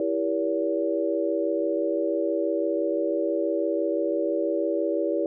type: chord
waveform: sine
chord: E diminished seventh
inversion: none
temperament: just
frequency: 329.6 / 395.6 / 474.7 / 569.6 Hz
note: E4 / G4 / Bb4 / Db5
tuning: 0 / +16 / +31 / +47 cents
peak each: -27 / -29 / -30 / -27 dBFS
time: 0-5.26 s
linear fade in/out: 2 ms
effects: none

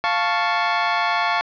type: chord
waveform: 25% pulse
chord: F augmented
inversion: none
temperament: equal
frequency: 698.5 / 880 / 1108.7 Hz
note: F5 / A5 / C#6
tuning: 0 / 0 / 0 cents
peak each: -19 dBFS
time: 0.04-1.41 s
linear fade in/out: 0 ms
effects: resampled to 11025 Hz + 7-bit

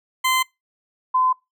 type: tone pair in turn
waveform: 20% pulse / sine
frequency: 1034 / 1022.7 Hz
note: C6 / C6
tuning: -21 / -40 cents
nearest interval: unison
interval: 19 cents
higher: first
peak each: -12 / -15 dBFS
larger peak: first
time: 0.24-0.43 / 1.14-1.33 s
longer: neither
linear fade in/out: 10 ms
effects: noise-tail reverb RT60 0.2 s tail -24 dB re dry

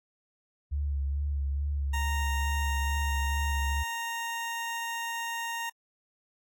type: tone with vibrato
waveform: sine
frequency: 70.7 Hz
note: C#2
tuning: 35 cents sharp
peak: -27 dBFS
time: 0.71-3.84 s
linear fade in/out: 20 ms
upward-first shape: sine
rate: 2.3 Hz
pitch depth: 39 cents each way
type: tone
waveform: 20% pulse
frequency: 928 Hz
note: A#5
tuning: 8 cents flat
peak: -27 dBFS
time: 1.93-5.7 s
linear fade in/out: 10 ms
effects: AAC 64 kbps

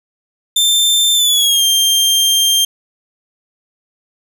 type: tone with pitch glide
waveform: sawtooth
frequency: 3572 to 3182 Hz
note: A7 to G7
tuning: +25 to +25 cents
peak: -7 dBFS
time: 0.56-2.65 s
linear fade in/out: 5 ms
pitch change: -200 cents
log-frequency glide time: 1.14-1.64 s
effects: none

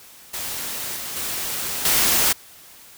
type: noise with level steps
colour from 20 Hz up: white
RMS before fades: -29 / -31 / -27 / -18 dBFS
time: 0.33-2.33 s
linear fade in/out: 10 ms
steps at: 0.96 / 1.16 / 1.85 s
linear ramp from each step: 2 ms
effects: white hiss -46 dBFS RMS until 2.97 s

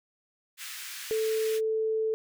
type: high-pass noise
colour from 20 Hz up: pink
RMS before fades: -40 dBFS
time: 0.57-1.61 s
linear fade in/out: 50 ms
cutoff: 1600 Hz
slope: 24 dB/octave
type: tone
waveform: sine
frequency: 440 Hz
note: A4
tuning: in tune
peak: -25 dBFS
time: 1.11-2.14 s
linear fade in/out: 0 ms
effects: none

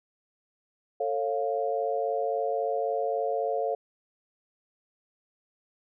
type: tone cluster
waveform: sine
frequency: 446.3 / 550 / 700 Hz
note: A4 / C#5 / F5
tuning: +25 / -14 / +4 cents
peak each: -30 dBFS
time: 1-3.75 s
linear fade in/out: 5 ms
effects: none

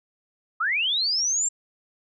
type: linear sweep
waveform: sine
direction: up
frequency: 1202 to 7520 Hz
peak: -21 dBFS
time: 0.6-1.49 s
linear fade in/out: 10 ms
effects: none

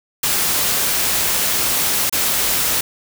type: noise with dropouts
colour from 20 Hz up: white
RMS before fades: -18 dBFS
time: 0.23-2.81 s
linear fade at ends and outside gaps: 5 ms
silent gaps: 2.097-2.125 s
effects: none

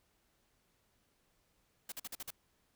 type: noise bursts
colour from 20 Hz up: white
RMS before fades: -43 dBFS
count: 6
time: 1.89-2.306 s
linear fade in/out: 5 ms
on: 31 ms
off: 46 ms
effects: pink hiss -75 dBFS RMS until 2.75 s

